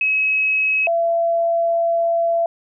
sine tone pair in turn, 2561 / 674.2 Hz, D#7 / E5, +49 / +39 cents, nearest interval octave + major seventh, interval 2310 cents, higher first, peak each -15 dBFS, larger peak neither, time 0.01-0.87 / 0.87-2.46 s, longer second, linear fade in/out 2 ms, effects none

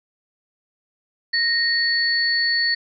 sine tone pair together, 1864.7 / 4435 Hz, A#6 / C#8, 0 / 0 cents, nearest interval octave + minor third, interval 1500 cents, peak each -20 dBFS, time 1.33-2.75 s, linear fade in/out 10 ms, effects none

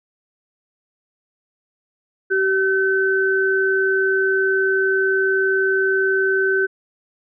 sine tone pair together, 384.8 / 1526.8 Hz, G4 / G6, -32 / -46 cents, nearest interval 2 octaves, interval 2386 cents, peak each -18 / -18 dBFS, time 2.3-6.67 s, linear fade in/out 20 ms, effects none

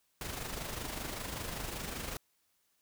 pink noise with amplitude modulation, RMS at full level -38 dBFS, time 0.21-2.17 s, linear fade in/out 2 ms, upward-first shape sine, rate 25.2 Hz, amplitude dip 50%, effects white hiss -75 dBFS RMS until 2.81 s

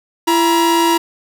45% pulse tone pair together, 336.9 / 953 Hz, E4 / A#5, +38 / +38 cents, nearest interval octave + tritone, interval 1800 cents, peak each -14 dBFS, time 0.27-0.98 s, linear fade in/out 10 ms, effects none

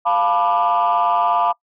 sine chord, B half-diminished seventh, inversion second, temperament equal with one note detuned, 698.5 / 880 / 987.8 / 1186.3 Hz, F5 / A5 / B5 / D6, 0 / 0 / 0 / +17 cents, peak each -18 / -20 / -18 / -19 dBFS, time 0.05-1.53 s, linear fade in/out 20 ms, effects noise-tail reverb RT60 0.1 s tail -24 dB re dry + tanh soft clip ceiling -9 dBFS

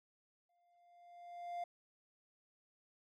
triangle tone with exponential growth, 698.5 Hz, F5, in tune, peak -36 dBFS, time 0.49-1.64 s, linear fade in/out 5 ms, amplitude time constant 250 ms, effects none

